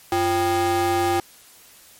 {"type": "ring-modulated tone", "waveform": "square", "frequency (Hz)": 219.9, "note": "A3", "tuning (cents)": -1, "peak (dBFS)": -16, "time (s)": [0.12, 1.2], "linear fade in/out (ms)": 2, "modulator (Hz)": 567, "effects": ["white hiss -49 dBFS RMS until 1.99 s", "MP3 64 kbps"]}